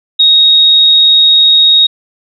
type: tone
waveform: sine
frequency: 3757 Hz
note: A#7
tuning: 13 cents sharp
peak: -3 dBFS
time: 0.19-1.87 s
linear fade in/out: 10 ms
effects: none